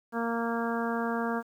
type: harmonic tone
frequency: 231.9 Hz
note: A#3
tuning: 9 cents flat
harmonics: 1 / 2 / 3 / 4 / 5 / 6 / 7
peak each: -31 / -34 / -36 / -37 / -38 / -39 / -39 dBFS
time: 0.12-1.43 s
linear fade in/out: 50 ms
effects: 10-bit